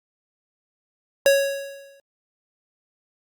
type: tone with exponential decay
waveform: square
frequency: 554.4 Hz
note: C#5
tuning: in tune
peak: -12 dBFS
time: 1.26-2 s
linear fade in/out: 1 ms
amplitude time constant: 160 ms
effects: Opus 48 kbps